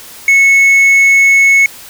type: tone with tanh clipping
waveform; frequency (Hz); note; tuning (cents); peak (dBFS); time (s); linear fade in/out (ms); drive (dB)
sine; 2200; C#7; -14; -5; 0.28-1.66; 2; 4
effects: white hiss -33 dBFS RMS until 1.89 s